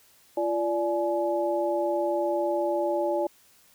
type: tone cluster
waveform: sine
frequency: 343.9 / 584 / 846 Hz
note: F4 / D5 / G#5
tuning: -27 / -10 / +32 cents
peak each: -28 / -26 / -31 dBFS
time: 0.37-3.27 s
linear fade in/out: 5 ms
effects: white hiss -59 dBFS RMS until 3.74 s